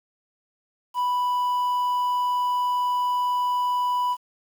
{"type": "tone with quantisation", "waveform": "triangle", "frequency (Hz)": 987.8, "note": "B5", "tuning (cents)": 0, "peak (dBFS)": -19, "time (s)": [0.94, 4.17], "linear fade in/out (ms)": 50, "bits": 8, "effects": []}